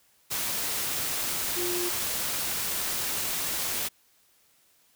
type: tone in noise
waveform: sine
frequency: 353.2 Hz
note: F4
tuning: 20 cents sharp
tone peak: -30 dBFS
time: 1.56-1.9 s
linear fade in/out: 20 ms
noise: white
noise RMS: -30 dBFS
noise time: 0.3-3.89 s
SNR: -3 dB
effects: white hiss -64 dBFS RMS until 4.95 s